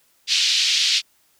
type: band-pass noise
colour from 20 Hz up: pink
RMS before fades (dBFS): -19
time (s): 0.27-1.02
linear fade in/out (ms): 50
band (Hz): 3000 to 5200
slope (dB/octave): 24
effects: white hiss -61 dBFS RMS until 1.39 s